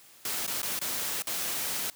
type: noise with dropouts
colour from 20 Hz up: white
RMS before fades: -32 dBFS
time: 0.25-1.9 s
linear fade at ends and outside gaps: 2 ms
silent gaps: 0.466-0.476 / 0.619-0.629 / 0.791-0.814 / 1.222-1.27 s
effects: white hiss -55 dBFS RMS until 1.95 s + high-pass 100 Hz 12 dB/octave